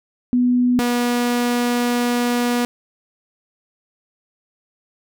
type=tone pair in turn; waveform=sine / sawtooth; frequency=246.9 / 242 Hz; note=B3 / B3; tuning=0 / -35 cents; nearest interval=unison; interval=35 cents; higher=first; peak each=-13 / -13 dBFS; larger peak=neither; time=0.33-0.79 / 0.79-2.65 s; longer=second; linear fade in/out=0 ms; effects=none